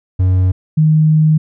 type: tone pair in turn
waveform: triangle / sine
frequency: 92.5 / 155.57 Hz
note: F#2 / D#3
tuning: 0 / 0 cents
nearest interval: major sixth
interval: 900 cents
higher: second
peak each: -7 dBFS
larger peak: neither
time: 0.19-0.52 / 0.77-1.38 s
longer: second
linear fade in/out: 10 ms
effects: none